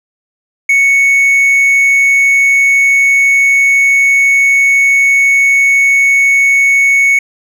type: tone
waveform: triangle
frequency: 2217 Hz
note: C#7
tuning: in tune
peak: -4 dBFS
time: 0.69-7.19 s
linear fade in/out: 5 ms
effects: none